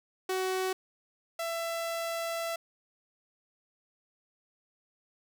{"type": "tone pair in turn", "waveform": "sawtooth", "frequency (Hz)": [374.8, 667.8], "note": ["F#4", "E5"], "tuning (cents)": [22, 22], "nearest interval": "minor seventh", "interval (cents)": 1000, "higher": "second", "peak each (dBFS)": [-25, -28], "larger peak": "first", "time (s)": [[0.29, 0.73], [1.39, 2.56]], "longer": "second", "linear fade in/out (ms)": 5, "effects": []}